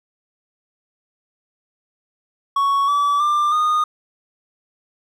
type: tone with pitch steps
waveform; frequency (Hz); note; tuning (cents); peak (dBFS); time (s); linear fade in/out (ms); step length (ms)
triangle; 1113 / 1150.3 / 1188.8 / 1228.5; C#6 / D6 / D6 / D#6; +7 / -36 / +21 / -22; -13; 2.56-3.84; 5; 320
effects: none